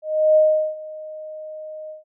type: tone with ADSR envelope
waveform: sine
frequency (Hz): 620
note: D#5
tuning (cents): -6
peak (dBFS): -10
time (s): 0.02-2.04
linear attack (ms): 340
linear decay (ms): 390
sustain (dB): -21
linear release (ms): 140
effects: none